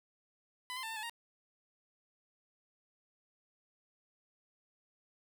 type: tone with pitch steps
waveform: 15% pulse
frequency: 1001 / 1038 / 892 / 898 / 861 / 933 Hz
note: B5 / C6 / A5 / A5 / A5 / A#5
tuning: +23 / -14 / +23 / +35 / -38 / +1 cents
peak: -33 dBFS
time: 0.7-1.096 s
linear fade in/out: 0 ms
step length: 66 ms
effects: none